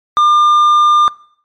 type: tone with tanh clipping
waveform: sine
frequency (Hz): 1200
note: D6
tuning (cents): +37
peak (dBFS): -8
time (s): 0.17-1.08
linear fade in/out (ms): 0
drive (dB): 6
effects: noise-tail reverb RT60 0.6 s tail -22 dB re dry + MP3 64 kbps